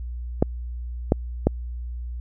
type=clicks; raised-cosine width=2 ms; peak=-3 dBFS; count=3; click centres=0.425 / 1.121 / 1.47 s; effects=added 60 Hz sine -29 dBFS peak until 2.2 s